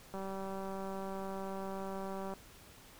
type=click train; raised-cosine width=1 ms; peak=-29 dBFS; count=425; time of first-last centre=0.14-2.337 s; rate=193 Hz; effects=pink hiss -57 dBFS RMS until 2.99 s